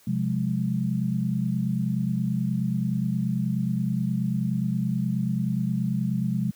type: chord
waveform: sine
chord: F minor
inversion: second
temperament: equal with one note detuned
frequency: 130.81 / 178.28 / 207.7 Hz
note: C3 / F3 / Ab3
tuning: 0 / +36 / 0 cents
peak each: -27 dBFS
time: 0.07-6.51 s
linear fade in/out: 5 ms
effects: white hiss -57 dBFS RMS until 6.55 s + high-pass 80 Hz 12 dB/octave